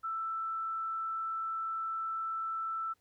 sine tone with frequency modulation, 1326 Hz, E6, 10 cents sharp, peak -33 dBFS, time 0.03-2.94 s, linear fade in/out 20 ms, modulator 39 Hz, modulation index 0.21, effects pink hiss -75 dBFS RMS until 3 s

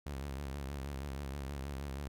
sawtooth tone with vibrato, 69.3 Hz, C#2, in tune, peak -35 dBFS, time 0.06-2.08 s, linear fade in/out 5 ms, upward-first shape sine, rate 6.3 Hz, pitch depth 85 cents each way, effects none

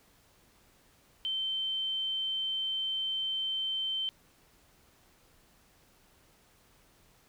sine tone, 3100 Hz, G7, 20 cents flat, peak -30 dBFS, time 1.25-4.09 s, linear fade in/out 0 ms, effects pink hiss -64 dBFS RMS until 7.28 s

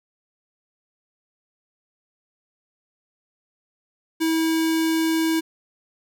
square tone with notch filter, 323.2 Hz, E4, 34 cents flat, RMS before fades -21 dBFS, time 4.2-5.41 s, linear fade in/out 20 ms, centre 710 Hz, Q 0.97, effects none

